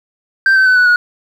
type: tone with pitch steps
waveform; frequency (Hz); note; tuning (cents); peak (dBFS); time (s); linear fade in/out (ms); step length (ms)
sine; 1568 / 1538.4 / 1509.3 / 1480.9 / 1452.9; G6 / G6 / F#6 / F#6 / F#6; 0 / -33 / +34 / +1 / -32; -4; 0.46-0.96; 2; 100
effects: tanh soft clip ceiling -6 dBFS + 7-bit